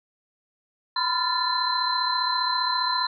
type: tone cluster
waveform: sine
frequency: 984 / 1019 / 1387 / 1751 / 4079 Hz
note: B5 / C6 / F6 / A6 / C8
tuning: -7 / -46 / -12 / -9 / -45 cents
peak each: -29 / -26 / -34 / -33 / -26 dBFS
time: 0.96-3.07 s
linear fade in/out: 5 ms
effects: none